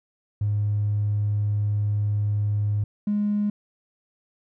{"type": "tone pair in turn", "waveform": "triangle", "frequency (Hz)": [103.83, 207.1], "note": ["G#2", "G#3"], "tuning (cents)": [0, -5], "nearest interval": "octave", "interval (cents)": 1195, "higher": "second", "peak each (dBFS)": -17, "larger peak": "neither", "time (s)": [[0.41, 2.84], [3.07, 3.5]], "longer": "first", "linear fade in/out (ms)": 5, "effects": ["tanh soft clip ceiling -18 dBFS"]}